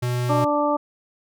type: tone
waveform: square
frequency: 123.1 Hz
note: B2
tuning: 5 cents flat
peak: -22 dBFS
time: 0.02-0.45 s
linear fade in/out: 10 ms
type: harmonic tone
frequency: 293.7 Hz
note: D4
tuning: in tune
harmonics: 1 / 2 / 3 / 4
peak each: -24 / -22 / -24 / -25 dBFS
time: 0.29-0.77 s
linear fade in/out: 10 ms
effects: none